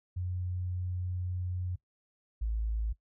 sine tone pair in turn, 90.4 / 54.76 Hz, F#2 / A1, -40 / -8 cents, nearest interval major sixth, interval 868 cents, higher first, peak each -32 / -29 dBFS, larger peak second, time 0.16-1.76 / 2.41-2.93 s, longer first, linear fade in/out 10 ms, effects noise-tail reverb RT60 0.1 s tail -18 dB re dry

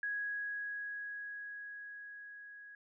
sine tone with level ramp, 1661.2 Hz, G#6, in tune, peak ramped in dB -34 to -50 dBFS, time 0.03-2.75 s, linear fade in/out 2 ms, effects none

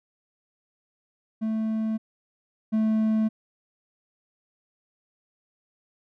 triangle tone pair in turn, 220 / 218.6 Hz, A3 / A3, 0 / -11 cents, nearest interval unison, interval 11 cents, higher first, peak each -22 / -18 dBFS, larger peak second, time 1.41-1.98 / 2.72-3.29 s, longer neither, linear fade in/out 20 ms, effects none

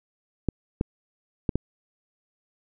clicks, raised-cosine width 3 ms, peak -10 dBFS, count 4, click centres 0.487 / 0.811 / 1.492 / 1.556 s, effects none

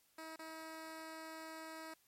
10% pulse tone with dropouts, 320 Hz, D#4, 49 cents sharp, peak -39 dBFS, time 0.18-1.94 s, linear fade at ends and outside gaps 5 ms, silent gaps 0.361-0.391 s, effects white hiss -73 dBFS RMS until 2.07 s + MP3 64 kbps

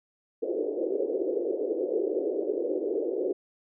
pink band-pass noise, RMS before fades -29 dBFS, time 0.42-3.33 s, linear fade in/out 10 ms, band 340 to 510 Hz, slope 48 dB/octave, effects none

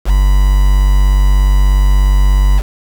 triangle tone with quantisation, 48.4 Hz, G1, 21 cents flat, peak -4 dBFS, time 0.05-2.63 s, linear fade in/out 50 ms, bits 4, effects none

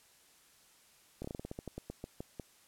slowing click train, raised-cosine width 2 ms, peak -27 dBFS, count 15, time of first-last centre 1.22-2.398 s, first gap 25 ms, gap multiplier 1.17, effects white hiss -64 dBFS RMS until 2.67 s + low-pass 12000 Hz 12 dB/octave

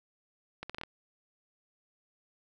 accelerating click train, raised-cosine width 0.3 ms, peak -23 dBFS, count 6, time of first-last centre 0.63-0.835 s, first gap 66 ms, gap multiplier 0.76, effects none

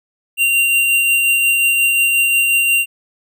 square tone with tremolo, 2769 Hz, F7, 15 cents flat, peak -11 dBFS, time 0.37-2.86 s, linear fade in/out 50 ms, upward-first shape triangle, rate 5.6 Hz, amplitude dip 30%, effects none

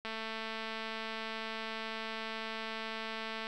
click train, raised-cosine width 0.3 ms, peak -24 dBFS, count 760, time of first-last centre 0.05-3.469 s, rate 222 Hz, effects none

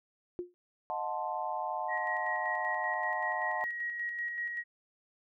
sine tone with exponential decay, 354.9 Hz, F4, 28 cents sharp, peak -30 dBFS, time 0.39-0.54 s, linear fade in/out 0 ms, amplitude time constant 31 ms
sine chord, D# diminished seventh, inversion none, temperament equal with one note detuned, 622.3 / 724.8 / 880 / 1046.5 Hz, D#5 / F#5 / A5 / C6, 0 / -36 / 0 / 0 cents, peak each -40 / -37 / -36 / -40 dBFS, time 0.9-3.64 s, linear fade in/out 0 ms
sine tone with tremolo, 1899 Hz, A#6, 32 cents sharp, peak -32 dBFS, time 1.88-4.64 s, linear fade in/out 50 ms, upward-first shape square, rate 5.2 Hz, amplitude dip 35%
effects none

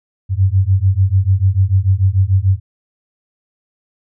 sine beating tone pair, 92.5 / 99.3 Hz, F#2 / G2, 0 / +23 cents, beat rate 6.8 Hz, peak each -13 dBFS, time 0.29-2.6 s, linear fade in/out 50 ms, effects none

